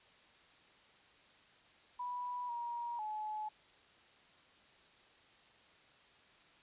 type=tone with pitch steps; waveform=sine; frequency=983 / 949 / 855 Hz; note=B5 / A#5 / A5; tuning=-8 / +31 / -50 cents; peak=-38 dBFS; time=1.99-3.49 s; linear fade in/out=10 ms; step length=500 ms; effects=white hiss -64 dBFS RMS until 6.62 s + resampled to 8000 Hz